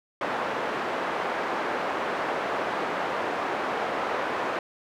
pink band-pass noise, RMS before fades -29 dBFS, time 0.21-4.59 s, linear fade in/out 2 ms, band 470 to 1500 Hz, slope 12 dB/octave, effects none

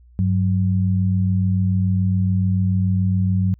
sine tone pair together, 98 / 185 Hz, G2 / F#3, 0 / 0 cents, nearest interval major seventh, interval 1100 cents, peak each -17 / -20 dBFS, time 0.19-3.54 s, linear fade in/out 0 ms, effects added 60 Hz sine -46 dBFS peak until 3.59 s

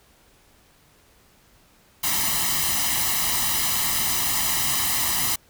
white noise with comb filter, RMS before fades -23 dBFS, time 2.03-5.36 s, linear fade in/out 10 ms, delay 1 ms, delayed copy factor +0.75, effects pink hiss -57 dBFS RMS until 5.49 s

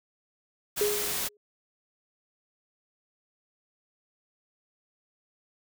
white noise, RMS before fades -31 dBFS, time 0.76-1.29 s, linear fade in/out 20 ms
sine tone with exponential decay, 415.3 Hz, G#4, in tune, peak -21 dBFS, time 0.81-1.37 s, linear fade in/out 2 ms, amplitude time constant 120 ms
effects none

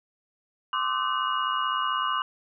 sine tone cluster, 1040 / 1171 / 1267 / 1519 / 2879 Hz, C6 / D6 / D#6 / F#6 / F#7, -11 / -5 / +31 / +45 / -48 cents, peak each -29 / -28 / -33 / -34 / -33 dBFS, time 0.73-2.22 s, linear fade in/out 2 ms, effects none

